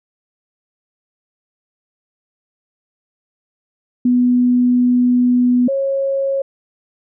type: tone pair in turn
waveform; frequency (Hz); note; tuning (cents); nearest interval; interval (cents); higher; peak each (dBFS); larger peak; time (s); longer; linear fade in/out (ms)
sine; 246.9 / 546; B3 / C#5; 0 / -26; octave + major second; 1374; second; -10 / -15; first; 4.05-5.68 / 5.68-6.42; first; 5
effects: none